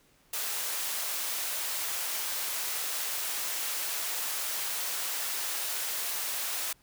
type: high-pass noise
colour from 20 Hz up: white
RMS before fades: -33 dBFS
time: 0.33-6.73 s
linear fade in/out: 5 ms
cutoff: 550 Hz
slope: 12 dB/octave
effects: pink hiss -64 dBFS RMS until 6.82 s